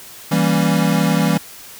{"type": "chord", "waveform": "square", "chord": "E diminished seventh", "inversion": "none", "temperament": "equal", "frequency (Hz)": [164.81, 196, 233.1, 277.2], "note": ["E3", "G3", "Bb3", "Db4"], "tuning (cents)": [0, 0, 0, 0], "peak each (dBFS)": [-18, -19, -22, -23], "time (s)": [0.31, 1.38], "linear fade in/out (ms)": 10, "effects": ["white hiss -38 dBFS RMS until 1.79 s"]}